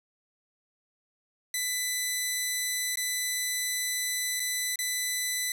10% pulse tone with dropouts, 1997 Hz, B6, 19 cents sharp, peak -19 dBFS, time 1.54-5.52 s, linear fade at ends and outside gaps 2 ms, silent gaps 2.957-2.972 / 4.397-4.401 / 4.758-4.789 s, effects none

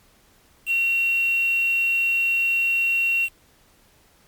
sine tone with quantisation, 2736 Hz, F7, 36 cents flat, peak -18 dBFS, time 0.66-3.29 s, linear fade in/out 50 ms, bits 6, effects pink hiss -57 dBFS RMS until 4.27 s + MP3 96 kbps

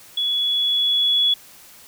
sine tone with level ramp, 3387 Hz, G#7, 33 cents sharp, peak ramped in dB -19 to -14 dBFS, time 0.17-1.34 s, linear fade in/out 5 ms, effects white hiss -46 dBFS RMS until 1.87 s

